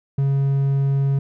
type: tone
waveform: triangle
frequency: 138 Hz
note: C#3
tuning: 7 cents flat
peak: -14 dBFS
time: 0.18-1.19 s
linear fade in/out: 5 ms
effects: none